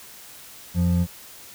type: tone pair together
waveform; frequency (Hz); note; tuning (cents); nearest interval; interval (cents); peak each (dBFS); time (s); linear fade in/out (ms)
triangle; 87.66 / 174.61; F2 / F3; +7 / 0; octave; 1193; -19 / -18; 0.74-1.07; 50
effects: white hiss -44 dBFS RMS until 1.54 s